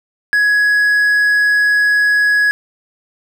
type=tone; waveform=triangle; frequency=1674 Hz; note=G#6; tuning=13 cents sharp; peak=-8 dBFS; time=0.33-2.51 s; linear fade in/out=0 ms; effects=none